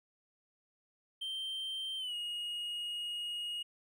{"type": "tone with pitch glide", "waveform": "triangle", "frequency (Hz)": [3136, 2876], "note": ["G7", "F#7"], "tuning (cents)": [0, -50], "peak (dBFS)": -35, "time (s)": [1.21, 3.63], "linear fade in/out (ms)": 10, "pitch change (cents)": -150, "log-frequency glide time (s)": [1.98, 2.14], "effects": []}